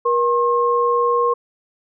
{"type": "tone pair together", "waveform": "sine", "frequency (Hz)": [477.5, 1072], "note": ["A#4", "C6"], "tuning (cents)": [42, 42], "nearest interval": "octave + major second", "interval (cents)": 1400, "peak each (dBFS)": -17, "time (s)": [0.05, 1.34], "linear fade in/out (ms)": 10, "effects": []}